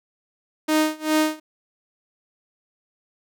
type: tone with tremolo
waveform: sawtooth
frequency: 310 Hz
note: D#4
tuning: 6 cents flat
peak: -12 dBFS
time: 0.68-1.4 s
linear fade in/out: 10 ms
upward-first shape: sine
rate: 2.5 Hz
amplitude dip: 95%
effects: none